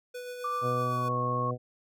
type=tone with tremolo; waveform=square; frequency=493.9 Hz; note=B4; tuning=in tune; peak=-37 dBFS; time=0.14-1.09 s; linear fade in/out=10 ms; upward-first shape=sine; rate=7.8 Hz; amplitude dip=30%
type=tone with pitch glide; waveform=sine; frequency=1174.7 to 1096 Hz; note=D6 to C#6; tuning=0 to -20 cents; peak=-29 dBFS; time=0.44-1.51 s; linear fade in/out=5 ms; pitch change=-120 cents; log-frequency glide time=0.72-1.18 s
type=harmonic tone; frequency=123.9 Hz; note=B2; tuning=6 cents sharp; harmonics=1 / 2 / 3 / 4 / 5 / 6; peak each=-32 / -38 / -42 / -35 / -40 / -47 dBFS; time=0.61-1.58 s; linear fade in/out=50 ms
effects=none